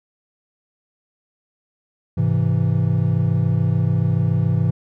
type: chord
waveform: triangle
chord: Ab augmented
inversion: none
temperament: equal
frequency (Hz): 103.83 / 130.81 / 164.81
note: Ab2 / C3 / E3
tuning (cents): 0 / 0 / 0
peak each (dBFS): -18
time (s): 2.17-4.71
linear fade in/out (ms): 10
effects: none